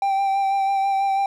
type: tone with vibrato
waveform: triangle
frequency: 784 Hz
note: G5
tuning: in tune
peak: -16 dBFS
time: 0.02-1.26 s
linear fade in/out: 2 ms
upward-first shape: sine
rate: 6.1 Hz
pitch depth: 20 cents each way
effects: none

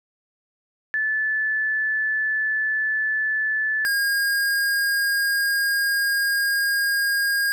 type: tone pair in turn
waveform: sine / square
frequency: 1741 / 1623.9 Hz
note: A6 / G#6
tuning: -19 / -39 cents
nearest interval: minor second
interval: 120 cents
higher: first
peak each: -20 dBFS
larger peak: neither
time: 0.94-3.85 / 3.85-7.52 s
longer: second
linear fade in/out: 0 ms
effects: none

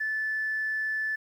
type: tone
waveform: sine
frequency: 1746 Hz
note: A6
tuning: 14 cents flat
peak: -26 dBFS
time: 0-1.16 s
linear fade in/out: 10 ms
effects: tanh soft clip ceiling -22 dBFS + 10-bit

